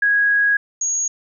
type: tone pair in turn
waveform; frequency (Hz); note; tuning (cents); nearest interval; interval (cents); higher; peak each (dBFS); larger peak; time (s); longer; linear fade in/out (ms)
sine; 1654 / 6628; G#6 / G#8; -8 / -4; 2 octaves; 2404; second; -13 / -18; first; 0.02-0.57 / 0.81-1.08; first; 5
effects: none